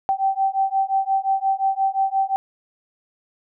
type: beating tone pair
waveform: sine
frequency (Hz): 773 / 778.7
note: G5 / G5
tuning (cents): -24 / -12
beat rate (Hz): 5.7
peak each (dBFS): -21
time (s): 0.09-2.36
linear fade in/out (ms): 0
effects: none